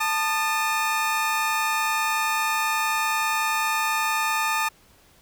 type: tone pair together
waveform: 25% pulse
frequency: 884 / 1223.2 Hz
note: A5 / D#6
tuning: +8 / -30 cents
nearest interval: tritone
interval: 562 cents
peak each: -21 dBFS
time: 0-4.69 s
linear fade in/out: 10 ms
effects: pink hiss -56 dBFS RMS until 5.21 s